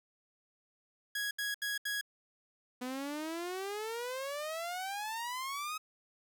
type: tone bursts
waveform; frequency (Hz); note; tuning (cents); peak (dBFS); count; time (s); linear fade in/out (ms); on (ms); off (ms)
sawtooth; 1661.2; G#6; 0; -30; 4; 1.15-2.012; 5; 160; 74
type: exponential sweep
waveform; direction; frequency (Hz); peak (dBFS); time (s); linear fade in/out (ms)
sawtooth; up; 246.6 to 1279; -33; 2.81-5.78; 10
effects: none